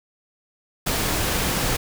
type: noise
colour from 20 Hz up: pink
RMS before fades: -23 dBFS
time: 0.86-1.77 s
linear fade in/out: 10 ms
effects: none